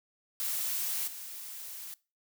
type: noise with level steps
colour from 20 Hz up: blue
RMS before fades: -33 / -43 dBFS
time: 0.4-1.94 s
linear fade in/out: 0 ms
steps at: 1.07 s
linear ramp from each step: 10 ms
effects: noise-tail reverb RT60 0.3 s tail -21 dB re dry